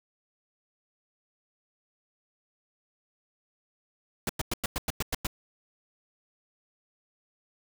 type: noise bursts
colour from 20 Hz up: pink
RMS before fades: -29 dBFS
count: 9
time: 4.27-5.269 s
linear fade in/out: 2 ms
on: 23 ms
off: 99 ms
effects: none